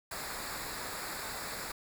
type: noise with comb filter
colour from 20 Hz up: pink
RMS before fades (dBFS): -40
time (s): 0.11-1.72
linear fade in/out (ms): 5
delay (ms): 0.33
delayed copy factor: -0.7
effects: none